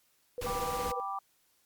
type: tone with tremolo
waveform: sine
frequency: 490.5 Hz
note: B4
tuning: 12 cents flat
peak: -32 dBFS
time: 0.38-1 s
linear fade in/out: 0 ms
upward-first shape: sine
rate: 17 Hz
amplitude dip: 90%
type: noise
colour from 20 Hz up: pink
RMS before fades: -39 dBFS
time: 0.41-0.92 s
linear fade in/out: 5 ms
type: chord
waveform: sine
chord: G major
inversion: none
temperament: just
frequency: 784 / 980 / 1176 Hz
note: G5 / B5 / D6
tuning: 0 / -14 / +2 cents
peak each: -37 / -41 / -36 dBFS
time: 0.46-1.19 s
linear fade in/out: 5 ms
effects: white hiss -70 dBFS RMS until 1.65 s + MP3 96 kbps